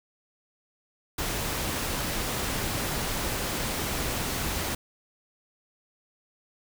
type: noise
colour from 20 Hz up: pink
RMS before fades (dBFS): -30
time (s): 1.18-4.75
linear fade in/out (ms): 5
effects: none